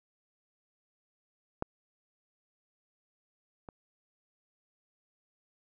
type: clicks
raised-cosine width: 1 ms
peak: -17 / -30 dBFS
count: 2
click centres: 1.624 / 3.688 s
effects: none